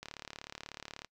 click train, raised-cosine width 0.2 ms, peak -25 dBFS, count 38, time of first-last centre 0.03-1.046 s, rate 36.4 Hz, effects noise-tail reverb RT60 0.1 s tail -26 dB re dry

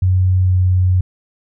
sine tone with pitch glide, 92.5 to 91.75 Hz, F#2 to F#2, 0 to -14 cents, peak -10 dBFS, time 0.02-1.01 s, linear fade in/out 5 ms, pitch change -14 cents, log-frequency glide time 0.43-0.53 s, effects none

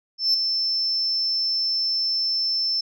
sine tone with ADSR envelope, 5310 Hz, E8, 12 cents sharp, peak -13 dBFS, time 0.18-2.81 s, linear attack 160 ms, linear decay 6 ms, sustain -7 dB, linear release 7 ms, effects tanh soft clip ceiling -14 dBFS

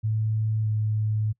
sine tone with pitch glide, 109.2 to 107.63 Hz, A2 to A2, -13 to -38 cents, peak -22 dBFS, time 0.03-1.33 s, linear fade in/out 20 ms, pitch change -25 cents, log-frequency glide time 0.62-0.68 s, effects noise-tail reverb RT60 0.1 s tail -24 dB re dry

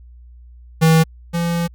square tone pair in turn, 161.2 / 170.26 Hz, E3 / F3, -38 / -44 cents, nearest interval minor second, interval 94 cents, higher second, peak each -10 / -18 dBFS, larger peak first, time 0.81-1.04 / 1.33-1.68 s, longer second, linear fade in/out 20 ms, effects added 60 Hz sine -39 dBFS peak until 1.74 s

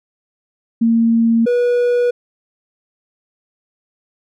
sine / triangle tone pair in turn, 229.3 / 485.9 Hz, A#3 / B4, -28 / -28 cents, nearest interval octave + minor second, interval 1300 cents, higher second, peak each -10 dBFS, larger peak neither, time 0.81-1.46 / 1.46-2.11 s, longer neither, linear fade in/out 10 ms, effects none

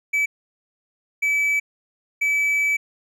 triangle tone bursts at uneven times, 2299 Hz, D7, 37 cents flat, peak -16 dBFS, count 3, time 0.13-0.26 / 1.22-1.6 / 2.21-2.77 s, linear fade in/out 10 ms, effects none

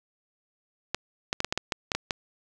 clicks, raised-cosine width 0.2 ms, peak -9 dBFS, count 10, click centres 0.946 / 1.329 / 1.404 / 1.446 / 1.525 / 1.576 / 1.722 / 1.918 / 1.95 / 2.108 s, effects none

